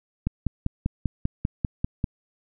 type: click train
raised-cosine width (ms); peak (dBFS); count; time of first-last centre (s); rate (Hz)
5; -11; 10; 0.27-2.042; 5.08
effects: none